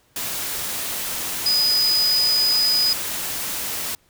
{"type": "tone in noise", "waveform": "sine", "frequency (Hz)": 4978, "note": "D#8", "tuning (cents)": 0, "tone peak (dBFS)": -16, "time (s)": [1.46, 2.93], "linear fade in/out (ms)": 2, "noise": "white", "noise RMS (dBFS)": -27, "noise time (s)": [0.16, 3.95], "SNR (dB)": 8, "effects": ["pink hiss -60 dBFS RMS until 4.09 s"]}